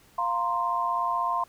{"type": "chord", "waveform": "sine", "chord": "F suspended fourth", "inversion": "none", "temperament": "just", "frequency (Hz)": [698.5, 931.3, 1047.7], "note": ["F5", "Bb5", "C6"], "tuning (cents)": [0, -2, 2], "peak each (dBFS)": [-31, -30, -26], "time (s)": [0.18, 1.44], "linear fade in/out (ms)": 5, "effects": ["pink hiss -58 dBFS RMS until 1.48 s"]}